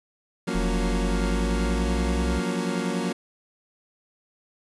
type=chord; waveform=30% pulse; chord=Gb major seventh; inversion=third; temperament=equal with one note detuned; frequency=174.61 / 185 / 233.1 / 279.9 Hz; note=F3 / Gb3 / Bb3 / Db4; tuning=0 / 0 / 0 / +17 cents; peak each=-28 / -27 / -27 / -30 dBFS; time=0.47-3.13 s; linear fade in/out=10 ms
type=linear sweep; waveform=sine; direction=up; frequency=41.33 to 63.7 Hz; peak=-24 dBFS; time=0.54-2.4 s; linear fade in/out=20 ms
effects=resampled to 24000 Hz + 9-bit